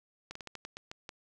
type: slowing click train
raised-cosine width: 0.2 ms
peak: -25 dBFS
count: 9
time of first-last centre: 0.31-1.092 s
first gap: 44 ms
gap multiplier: 1.22
effects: none